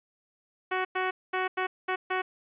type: tone bursts at uneven times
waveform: 10% pulse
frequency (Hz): 372.1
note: F#4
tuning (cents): +10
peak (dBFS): -18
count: 6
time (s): 0.71-0.85 / 0.95-1.11 / 1.33-1.48 / 1.57-1.67 / 1.88-1.96 / 2.1-2.22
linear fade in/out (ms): 10
effects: resampled to 8000 Hz + 10-bit